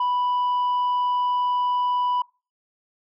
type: tone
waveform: sine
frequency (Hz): 987.8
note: B5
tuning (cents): 0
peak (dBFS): -17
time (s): 0-2.22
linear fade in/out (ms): 5
effects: noise-tail reverb RT60 0.3 s tail -24 dB re dry + tanh soft clip ceiling -19 dBFS